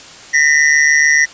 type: ring-modulated tone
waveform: square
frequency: 1911 Hz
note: A#6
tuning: 43 cents sharp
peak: -6 dBFS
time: 0.33-1.26 s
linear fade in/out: 20 ms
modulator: 73.4 Hz
effects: white hiss -36 dBFS RMS until 1.33 s + resampled to 16000 Hz